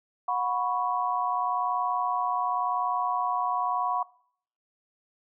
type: chord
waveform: sine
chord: F# suspended fourth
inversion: none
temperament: equal with one note detuned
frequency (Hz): 727.3 / 987.8 / 1108.7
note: F#5 / B5 / C#6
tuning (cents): -30 / 0 / 0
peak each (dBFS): -29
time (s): 0.28-4.03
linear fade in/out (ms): 5
effects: noise-tail reverb RT60 0.6 s tail -21 dB re dry